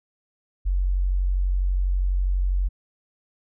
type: tone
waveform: sine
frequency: 46.1 Hz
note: F#1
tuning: 6 cents flat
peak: -19 dBFS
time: 0.65-2.69 s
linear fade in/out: 20 ms
effects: none